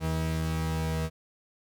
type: tone pair together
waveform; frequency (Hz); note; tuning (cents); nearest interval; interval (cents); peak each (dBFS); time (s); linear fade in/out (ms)
45% pulse; 80.08 / 160.4; E2 / E3; -50 / -47; octave; 1203; -31 / -29; 0-1.1; 50
effects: none